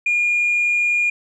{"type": "tone", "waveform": "sine", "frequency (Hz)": 2424, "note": "D#7", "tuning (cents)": -46, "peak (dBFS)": -14, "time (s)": [0.06, 1.1], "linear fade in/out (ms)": 5, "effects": ["tanh soft clip ceiling -12 dBFS"]}